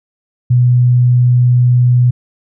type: tone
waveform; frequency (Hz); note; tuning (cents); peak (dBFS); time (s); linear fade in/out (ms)
sine; 123.47; B2; 0; -6; 0.5-2.11; 10
effects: none